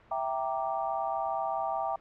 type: chord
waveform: sine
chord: E half-diminished seventh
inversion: none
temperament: equal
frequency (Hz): 659.3 / 784 / 932.3 / 1174.7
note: E5 / G5 / Bb5 / D6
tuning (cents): 0 / 0 / 0 / 0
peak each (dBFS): -34 / -32 / -36 / -37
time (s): 0.11-1.96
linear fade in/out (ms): 5
effects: pink hiss -58 dBFS RMS until 2 s + low-pass 2000 Hz 12 dB/octave